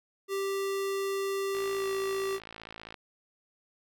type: tone with pitch glide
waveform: square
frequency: 392 to 388.4 Hz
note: G4 to G4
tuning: 0 to -16 cents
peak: -30 dBFS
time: 0.28-2.4 s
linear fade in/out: 50 ms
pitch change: -16 cents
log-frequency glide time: 1.76-1.85 s
type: click train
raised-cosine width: 0.3 ms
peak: -27 dBFS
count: 78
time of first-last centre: 1.55-2.942 s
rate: 55.3 Hz
effects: none